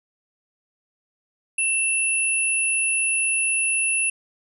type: tone pair together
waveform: sine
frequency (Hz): 2678 / 10111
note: E7 / D#9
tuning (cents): +27 / +27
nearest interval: octave + major seventh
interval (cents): 2300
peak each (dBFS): -22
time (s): 1.58-4.1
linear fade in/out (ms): 5
effects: none